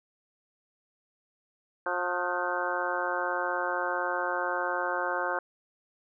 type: harmonic tone with a mistuned harmonic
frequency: 178.4 Hz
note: F3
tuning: 37 cents sharp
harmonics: 2 / 3 / 4 / 5 / 6 / 7 / 8 / 9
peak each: -38 / -34 / -36 / -35 / -36 / -37 / -37 / -34 dBFS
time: 1.86-5.39 s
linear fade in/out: 2 ms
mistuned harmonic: 9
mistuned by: -69 cents
effects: none